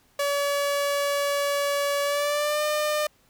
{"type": "tone with pitch glide", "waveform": "sawtooth", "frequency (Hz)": [569, 602.8], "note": ["C#5", "D5"], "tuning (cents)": [45, 45], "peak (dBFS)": -19, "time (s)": [0.19, 3.07], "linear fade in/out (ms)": 5, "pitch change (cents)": 100, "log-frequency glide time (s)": [2.03, 2.63], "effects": ["pink hiss -62 dBFS RMS until 3.29 s"]}